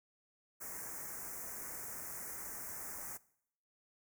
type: band-stop noise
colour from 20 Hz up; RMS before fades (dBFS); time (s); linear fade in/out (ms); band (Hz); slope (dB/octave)
white; -45; 0.6-3.18; 20; 2100 to 5900; 48
effects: noise-tail reverb RT60 0.7 s tail -21 dB re dry